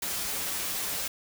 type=noise with comb filter; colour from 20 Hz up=white; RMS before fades=-32 dBFS; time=0.02-1.08 s; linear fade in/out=5 ms; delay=8.2 ms; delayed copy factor=-0.65; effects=none